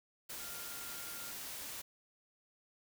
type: tone in noise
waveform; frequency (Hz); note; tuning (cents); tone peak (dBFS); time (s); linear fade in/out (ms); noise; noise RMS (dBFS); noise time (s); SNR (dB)
sine; 1400; F6; +4; -53; 0.39-1.32; 10; white; -45; 0.29-1.82; -11
effects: none